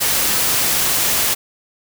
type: noise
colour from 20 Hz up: white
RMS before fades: -17 dBFS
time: 0-1.35 s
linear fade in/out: 20 ms
effects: none